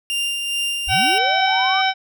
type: tone with tremolo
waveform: 40% pulse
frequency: 2794 Hz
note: F7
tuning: in tune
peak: -18 dBFS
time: 0.1-1.18 s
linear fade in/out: 0 ms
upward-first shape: sine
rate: 2.4 Hz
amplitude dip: 35%
type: linear sweep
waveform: sine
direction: up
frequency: 41.2 to 1244.5 Hz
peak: -25 dBFS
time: 0.87-1.82 s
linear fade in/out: 10 ms
type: harmonic tone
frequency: 763 Hz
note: G5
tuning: 47 cents flat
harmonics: 1 / 2 / 3 / 4 / 5 / 7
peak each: -18 / -23 / -23 / -25 / -26 / -28 dBFS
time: 0.88-1.94 s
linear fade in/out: 50 ms
effects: none